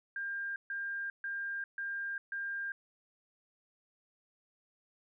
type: tone bursts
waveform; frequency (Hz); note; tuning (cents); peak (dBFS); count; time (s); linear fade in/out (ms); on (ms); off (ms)
sine; 1600; G6; +35; -35; 5; 0.16-2.72; 2; 400; 140
effects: none